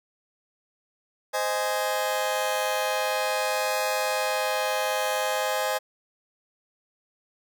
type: chord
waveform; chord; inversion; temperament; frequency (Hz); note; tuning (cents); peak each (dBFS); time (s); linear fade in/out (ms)
sawtooth; Ab major; first; just; 519.1 / 623 / 830.6; C5 / Eb5 / Ab5; -14 / +2 / 0; -25; 1.33-5.79; 20
effects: none